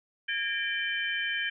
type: tone cluster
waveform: sine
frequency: 1631 / 1812 / 2353 / 3074 Hz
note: G#6 / A#6 / D7 / G7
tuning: -32 / -50 / +3 / -35 cents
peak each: -32 / -36 / -34 / -34 dBFS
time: 0.28-1.5 s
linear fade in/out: 10 ms
effects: none